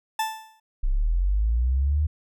40% pulse tone with exponential decay, 880 Hz, A5, in tune, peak -20 dBFS, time 0.19-0.6 s, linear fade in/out 5 ms, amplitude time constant 89 ms
sine linear sweep, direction up, 30.27 to 77.78 Hz, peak -19 dBFS, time 0.83-2.07 s, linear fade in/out 10 ms
effects none

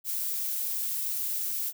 violet noise, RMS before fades -31 dBFS, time 0.04-1.73 s, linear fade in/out 50 ms, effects none

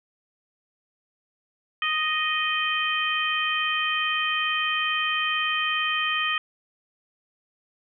harmonic tone, 622.3 Hz, D#5, in tune, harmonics 2 / 3 / 4 / 5, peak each -28 / -28 / -28 / -28 dBFS, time 1.82-6.38 s, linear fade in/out 2 ms, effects none

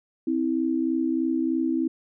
sine tone pair together, 261.6 / 324.8 Hz, C4 / E4, 0 / -26 cents, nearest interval major third, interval 374 cents, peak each -25 / -24 dBFS, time 0.27-1.88 s, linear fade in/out 5 ms, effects none

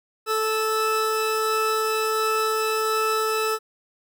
40% pulse tone pair together, 437.8 / 1312 Hz, A4 / E6, -9 / -9 cents, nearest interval octave + perfect fifth, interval 1900 cents, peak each -23 dBFS, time 0.26-3.59 s, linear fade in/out 50 ms, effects none

